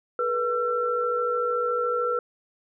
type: tone cluster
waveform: sine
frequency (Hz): 432.2 / 485.8 / 1347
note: A4 / B4 / E6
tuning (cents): -31 / -29 / +37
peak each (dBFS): -34 / -25 / -26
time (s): 0.19-2.19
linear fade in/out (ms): 2
effects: none